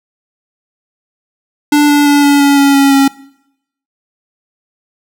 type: tone with pitch steps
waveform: square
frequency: 293.7 / 290.8 / 288 / 285.2 / 282.4 / 279.6 / 276.9 / 274.2 Hz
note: D4 / D4 / D4 / C#4 / C#4 / C#4 / C#4 / C#4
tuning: 0 / -17 / -34 / +49 / +32 / +15 / -2 / -19 cents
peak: -6 dBFS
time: 1.72-3.08 s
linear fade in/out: 5 ms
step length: 170 ms
effects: noise-tail reverb RT60 0.8 s tail -22 dB re dry